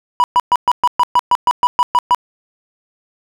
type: tone bursts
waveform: triangle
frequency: 980 Hz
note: B5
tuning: 14 cents flat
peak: -6 dBFS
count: 13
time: 0.2-2.147 s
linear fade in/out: 0 ms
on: 39 ms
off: 120 ms
effects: none